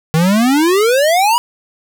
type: exponential sweep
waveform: square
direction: up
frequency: 154.3 to 987.8 Hz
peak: -10 dBFS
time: 0.14-1.38 s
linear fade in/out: 0 ms
effects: none